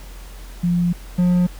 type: tone pair in turn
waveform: sine / triangle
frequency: 174.61 / 178.49 Hz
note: F3 / F3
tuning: 0 / +38 cents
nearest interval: unison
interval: 38 cents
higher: second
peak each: -15 / -11 dBFS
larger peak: second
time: 0.63-0.93 / 1.18-1.47 s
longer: first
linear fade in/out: 10 ms
effects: added 44 Hz sine -34 dBFS peak until 1.59 s + pink hiss -44 dBFS RMS until 1.59 s